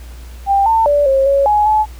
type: tone with pitch steps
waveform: sine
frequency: 792 / 898 / 580 / 539 / 555 / 838 / 858 Hz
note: G5 / A5 / D5 / C#5 / C#5 / G#5 / A5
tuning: +18 / +35 / -22 / -49 / +2 / +15 / -44 cents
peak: -9 dBFS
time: 0.46-1.86 s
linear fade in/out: 50 ms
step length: 200 ms
effects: added 60 Hz sine -30 dBFS peak until 1.99 s + pink hiss -43 dBFS RMS until 1.99 s